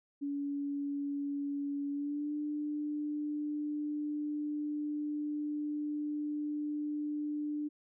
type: tone with pitch glide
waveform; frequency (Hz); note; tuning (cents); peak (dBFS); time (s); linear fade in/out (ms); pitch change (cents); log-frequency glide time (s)
sine; 283.9 to 297.3; C#4 to D4; +41 to +21; -33; 0.21-7.69; 20; +80; 1.91-2.34
effects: none